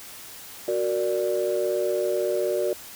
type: chord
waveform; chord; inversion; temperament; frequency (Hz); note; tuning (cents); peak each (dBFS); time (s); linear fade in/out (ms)
sine; Gb augmented; none; equal; 370 / 466.2 / 587.3; Gb4 / Bb4 / D5; 0 / 0 / 0; -25 / -27 / -25; 0.68-2.73; 2
effects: tanh soft clip ceiling -15 dBFS + white hiss -42 dBFS RMS until 2.95 s